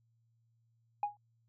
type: tone with exponential decay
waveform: sine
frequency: 826 Hz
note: G#5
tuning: 10 cents flat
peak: -25 dBFS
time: 1.03-1.17 s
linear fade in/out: 2 ms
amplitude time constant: 29 ms
effects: tanh soft clip ceiling -26 dBFS + added 115 Hz sine -70 dBFS peak until 1.48 s